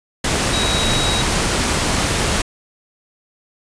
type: tone in noise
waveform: sine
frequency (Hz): 3832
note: A#7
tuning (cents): +47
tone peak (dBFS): -21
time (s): 0.53-1.22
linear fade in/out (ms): 5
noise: pink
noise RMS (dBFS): -18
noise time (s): 0.24-2.42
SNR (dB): -6
effects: resampled to 22050 Hz